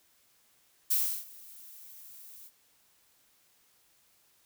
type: noise with ADSR envelope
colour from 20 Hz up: violet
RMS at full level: -26 dBFS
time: 0.9-2.51 s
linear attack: 12 ms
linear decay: 330 ms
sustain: -24 dB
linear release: 52 ms
effects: white hiss -67 dBFS RMS until 4.45 s